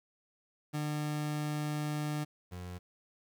30% pulse tone pair in turn, 150 / 89.91 Hz, D3 / F#2, +37 / -49 cents, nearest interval major sixth, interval 886 cents, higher first, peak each -30 / -38 dBFS, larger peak first, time 0.73-2.25 / 2.51-2.79 s, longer first, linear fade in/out 20 ms, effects 11-bit

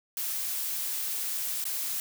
blue noise with dropouts, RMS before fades -32 dBFS, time 0.17-2 s, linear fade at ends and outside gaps 1 ms, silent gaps 1.641-1.653 s, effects none

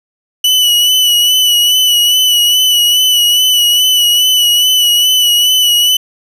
40% pulse tone with vibrato, 2960 Hz, F#7, in tune, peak -6 dBFS, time 0.44-5.97 s, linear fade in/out 5 ms, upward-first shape sine, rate 2.4 Hz, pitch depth 37 cents each way, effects none

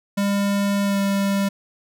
square tone with pitch glide, 200.6 to 198.07 Hz, G3 to G3, +40 to +18 cents, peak -19 dBFS, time 0.17-1.49 s, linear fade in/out 10 ms, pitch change -22 cents, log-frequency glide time 0.84-0.99 s, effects none

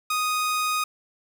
sawtooth tone, 1244.5 Hz, D#6, in tune, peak -19 dBFS, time 0.1-0.84 s, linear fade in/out 5 ms, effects none

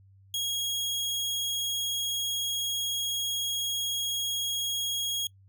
sawtooth tone, 3294 Hz, G#7, 15 cents flat, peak -25 dBFS, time 0.34-5.27 s, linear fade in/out 2 ms, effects noise-tail reverb RT60 0.1 s tail -23 dB re dry + added 97 Hz sine -54 dBFS peak until 5.48 s

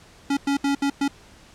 square tone bursts at uneven times, 279.9 Hz, C#4, 17 cents sharp, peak -20 dBFS, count 5, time 0.3-0.37 / 0.47-0.57 / 0.64-0.75 / 0.82-0.9 / 1.01-1.08 s, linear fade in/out 5 ms, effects pink hiss -50 dBFS RMS until 1.54 s + low-pass 8000 Hz 12 dB/octave

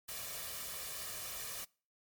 white noise with comb filter, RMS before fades -43 dBFS, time 0.08-1.65 s, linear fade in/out 10 ms, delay 1.7 ms, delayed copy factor +0.6, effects noise-tail reverb RT60 0.4 s tail -25 dB re dry + MP3 96 kbps

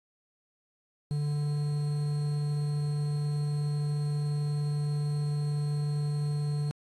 triangle tone with quantisation, 146.83 Hz, D3, in tune, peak -25 dBFS, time 1.11-6.71 s, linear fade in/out 0 ms, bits 8, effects AAC 32 kbps

